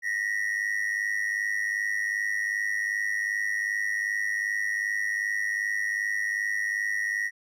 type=ring-modulated tone; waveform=triangle; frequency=1900 Hz; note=A#6; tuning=33 cents sharp; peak=-21 dBFS; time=0.02-7.31 s; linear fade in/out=50 ms; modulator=51.3 Hz; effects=none